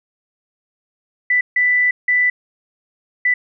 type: tone bursts at uneven times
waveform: sine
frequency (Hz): 1984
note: B6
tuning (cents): +7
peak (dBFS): -12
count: 4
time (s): 1.3-1.41 / 1.56-1.91 / 2.08-2.3 / 3.25-3.34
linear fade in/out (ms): 5
effects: none